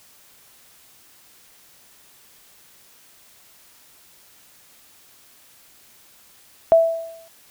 sine tone with exponential decay, 659.3 Hz, E5, in tune, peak -7 dBFS, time 6.72-7.28 s, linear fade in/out 0 ms, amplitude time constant 120 ms, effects white hiss -52 dBFS RMS until 7.5 s

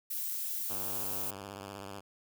violet noise, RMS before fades -36 dBFS, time 0.1-1.31 s, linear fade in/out 10 ms
5% pulse tone with vibrato, 98.8 Hz, G2, 14 cents sharp, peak -31 dBFS, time 0.69-2.01 s, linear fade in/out 20 ms, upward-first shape sine, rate 16 Hz, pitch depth 88 cents each way
effects none

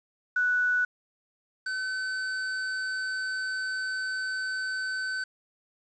sine / square tone pair in turn, 1480 / 1522.5 Hz, F#6 / F#6, 0 / +49 cents, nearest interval unison, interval 49 cents, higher second, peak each -22 / -30 dBFS, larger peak first, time 0.36-0.85 / 1.66-5.24 s, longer second, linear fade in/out 5 ms, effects resampled to 16000 Hz + 9-bit

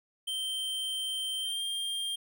square tone with pitch glide, 3128 to 3197 Hz, G7 to G7, -4 to +33 cents, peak -32 dBFS, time 0.27-2.16 s, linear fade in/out 10 ms, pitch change +37 cents, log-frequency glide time 1.39-1.62 s, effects none

